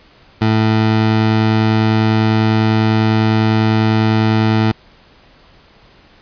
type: tone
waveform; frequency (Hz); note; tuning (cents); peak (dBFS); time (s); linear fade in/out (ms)
20% pulse; 110; A2; 0; -6; 0.41-4.72; 10
effects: pink hiss -47 dBFS RMS until 6.21 s + resampled to 11025 Hz